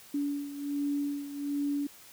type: beating tone pair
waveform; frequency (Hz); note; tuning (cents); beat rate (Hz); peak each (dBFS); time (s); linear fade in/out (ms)
sine; 285.8 / 287.1; D4 / D4; -47 / -39; 1.3; -31 / -36; 0.14-1.87; 5
effects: white hiss -53 dBFS RMS until 2.12 s